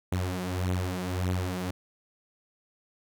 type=beating tone pair; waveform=sawtooth; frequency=90.2 / 91.9 Hz; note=F#2 / F#2; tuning=-44 / -11 cents; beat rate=1.7 Hz; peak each=-28 / -26 dBFS; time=0.12-1.71 s; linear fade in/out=5 ms; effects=none